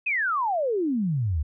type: exponential sweep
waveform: sine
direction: down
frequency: 2601 to 68.8 Hz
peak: -22 dBFS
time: 0.06-1.43 s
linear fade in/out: 10 ms
effects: none